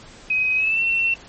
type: tone with pitch glide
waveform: sine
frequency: 2524 to 2705 Hz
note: D#7 to E7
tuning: +24 to +44 cents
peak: -17 dBFS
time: 0.3-1.14 s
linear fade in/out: 5 ms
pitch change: +120 cents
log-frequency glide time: 0.56-0.81 s
effects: pink hiss -44 dBFS RMS until 1.28 s + MP3 32 kbps